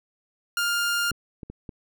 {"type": "tone", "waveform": "sawtooth", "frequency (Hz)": 1405, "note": "F6", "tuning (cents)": 10, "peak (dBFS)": -19, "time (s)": [0.57, 1.11], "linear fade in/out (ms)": 2}
{"type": "clicks", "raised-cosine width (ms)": 3, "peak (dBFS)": -24, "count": 4, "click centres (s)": [1.116, 1.432, 1.5, 1.692]}
{"effects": []}